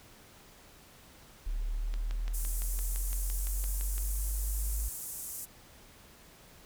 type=linear sweep; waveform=sine; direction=up; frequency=35.95 to 52.3 Hz; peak=-30 dBFS; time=1.46-4.89 s; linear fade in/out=10 ms
type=click train; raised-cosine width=0.2 ms; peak=-27 dBFS; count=13; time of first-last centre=1.94-3.981 s; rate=5.88 Hz
type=band-pass noise; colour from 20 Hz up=white; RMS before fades=-41 dBFS; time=2.33-5.46 s; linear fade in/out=20 ms; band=7100 to 14000 Hz; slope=24 dB/octave
effects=pink hiss -56 dBFS RMS until 6.65 s